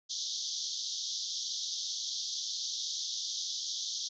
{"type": "band-pass noise", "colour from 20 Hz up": "white", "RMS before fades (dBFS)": -37, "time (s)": [0.09, 4.09], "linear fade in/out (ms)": 20, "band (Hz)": [3300, 6400], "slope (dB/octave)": 96, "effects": []}